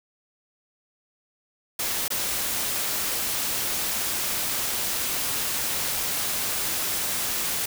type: noise with dropouts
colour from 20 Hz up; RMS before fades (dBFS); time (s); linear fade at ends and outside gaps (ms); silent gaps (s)
white; -27; 1.79-7.66; 5; 2.081-2.103
effects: none